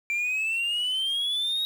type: exponential sweep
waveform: sine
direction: up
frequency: 2349 to 3801 Hz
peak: -22 dBFS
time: 0.1-1.65 s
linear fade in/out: 0 ms
effects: tanh soft clip ceiling -23 dBFS + 8-bit